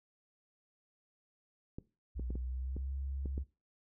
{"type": "clicks", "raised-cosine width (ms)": 3, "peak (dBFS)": -29, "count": 7, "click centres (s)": [1.785, 2.196, 2.305, 2.355, 2.766, 3.258, 3.379]}
{"type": "tone with pitch glide", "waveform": "sine", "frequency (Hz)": [61.2, 67.91], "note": ["B1", "C#2"], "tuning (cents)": [-15, -35], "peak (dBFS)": -36, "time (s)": [2.15, 3.44], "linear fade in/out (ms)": 20, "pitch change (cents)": 180, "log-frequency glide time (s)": [2.3, 2.94]}
{"effects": ["noise-tail reverb RT60 0.3 s tail -20 dB re dry"]}